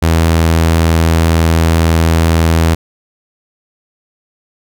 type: tone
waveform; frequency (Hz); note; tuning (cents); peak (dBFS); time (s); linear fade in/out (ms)
sawtooth; 82; E2; -9; -4; 0.02-2.75; 10
effects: none